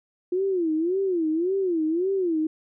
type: tone with vibrato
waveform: sine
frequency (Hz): 349.2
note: F4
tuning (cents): 0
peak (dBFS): -21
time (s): 0.32-2.47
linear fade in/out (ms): 5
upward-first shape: sine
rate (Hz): 1.8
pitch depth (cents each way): 200
effects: none